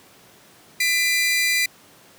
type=tone pair together; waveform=sawtooth; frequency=2004 / 2388 Hz; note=B6 / D7; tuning=+25 / +28 cents; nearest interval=minor third; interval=303 cents; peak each=-17 / -18 dBFS; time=0.8-1.66 s; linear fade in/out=5 ms; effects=pink hiss -50 dBFS RMS until 2.18 s + high-pass 150 Hz 12 dB/octave